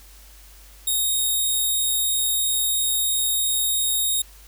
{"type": "tone", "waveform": "5% pulse", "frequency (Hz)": 3729, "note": "A#7", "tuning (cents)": 0, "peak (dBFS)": -12, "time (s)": [0.87, 4.22], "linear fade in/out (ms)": 5, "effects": ["added 50 Hz sine -46 dBFS peak until 4.47 s", "white hiss -50 dBFS RMS until 4.47 s"]}